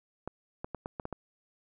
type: clicks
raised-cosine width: 1 ms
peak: -22 dBFS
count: 7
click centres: 0.276 / 0.645 / 0.747 / 0.859 / 0.998 / 1.054 / 1.127 s
effects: none